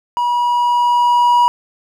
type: tone with level ramp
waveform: triangle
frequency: 966 Hz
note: B5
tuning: 39 cents flat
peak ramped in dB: -12 to -6 dBFS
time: 0.17-1.48 s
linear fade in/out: 0 ms
effects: none